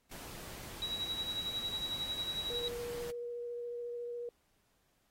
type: noise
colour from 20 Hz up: pink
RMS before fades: -48 dBFS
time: 0.11-3.11 s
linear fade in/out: 5 ms
type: tone with tremolo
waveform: sine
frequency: 3873 Hz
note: B7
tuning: 35 cents flat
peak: -33 dBFS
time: 0.82-2.68 s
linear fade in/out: 0 ms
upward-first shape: sine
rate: 11 Hz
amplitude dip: 60%
type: tone with vibrato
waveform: sine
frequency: 478.5 Hz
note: A#4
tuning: 45 cents sharp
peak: -38 dBFS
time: 2.5-4.29 s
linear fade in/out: 2 ms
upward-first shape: triangle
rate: 14 Hz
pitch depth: 12 cents each way
effects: pink hiss -75 dBFS RMS until 5.1 s + AAC 48 kbps